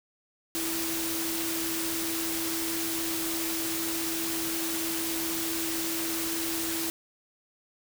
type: tone in noise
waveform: sine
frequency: 329.1 Hz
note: E4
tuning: 3 cents flat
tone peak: -33 dBFS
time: 0.55-6.9 s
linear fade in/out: 0 ms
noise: white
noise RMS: -32 dBFS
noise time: 0.55-6.9 s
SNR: -4 dB
effects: none